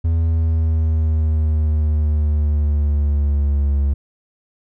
triangle exponential sweep, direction down, 82.41 to 69.9 Hz, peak -12 dBFS, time 0.04-3.94 s, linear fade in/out 10 ms, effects none

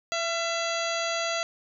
harmonic tone with a mistuned harmonic, 669 Hz, E5, 25 cents sharp, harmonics 1 / 2 / 3 / 4 / 5 / 6 / 7 / 9 / 10, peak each -30 / -33 / -35 / -36 / -37 / -38 / -38 / -40 / -40 dBFS, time 0.12-1.43 s, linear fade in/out 0 ms, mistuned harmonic 2, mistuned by +39 cents, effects none

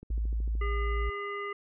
click train, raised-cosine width 3 ms, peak -33 dBFS, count 8, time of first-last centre 0.03-0.552 s, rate 13.4 Hz
sine tone, 55.3 Hz, A1, 9 cents sharp, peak -27 dBFS, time 0.1-1.1 s, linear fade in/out 10 ms
harmonic tone, 405.5 Hz, G#4, 41 cents flat, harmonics 1 / 3 / 5 / 7, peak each -37 / -37 / -39 / -51 dBFS, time 0.61-1.53 s, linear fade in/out 5 ms
effects none

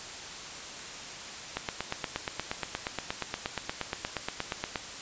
click train, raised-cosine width 0.3 ms, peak -14 dBFS, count 28, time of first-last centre 1.57-4.758 s, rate 8.47 Hz, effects white hiss -41 dBFS RMS until 5.01 s + resampled to 16000 Hz

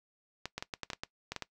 clicks, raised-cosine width 0.2 ms, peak -19 dBFS, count 11, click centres 0.456 / 0.58 / 0.625 / 0.738 / 0.833 / 0.902 / 0.933 / 1.035 / 1.32 / 1.363 / 1.423 s, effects noise-tail reverb RT60 0.1 s tail -20 dB re dry

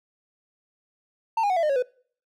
triangle tone with pitch steps, 900 / 815.8 / 739.5 / 670.4 / 607.7 / 550.8 / 499.3 Hz, A5 / G#5 / F#5 / E5 / D#5 / C#5 / B4, +39 / -31 / -1 / +29 / -41 / -11 / +19 cents, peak -18 dBFS, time 1.37-1.825 s, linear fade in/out 5 ms, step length 65 ms, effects noise-tail reverb RT60 0.5 s tail -24 dB re dry

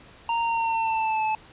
square tone with pitch glide, 927 to 869.9 Hz, A#5 to A5, -10 to -20 cents, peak -23 dBFS, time 0.29-1.35 s, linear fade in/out 2 ms, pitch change -110 cents, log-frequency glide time 0.42-1.24 s, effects pink hiss -50 dBFS RMS until 1.52 s + resampled to 8000 Hz

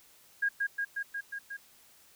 sine tone with echo, 1630 Hz, G#6, 33 cents flat, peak -25 dBFS, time 0.42-0.49 s, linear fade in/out 10 ms, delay 180 ms, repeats 6, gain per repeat -2 dB, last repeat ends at 1.57 s, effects white hiss -60 dBFS RMS until 2.15 s

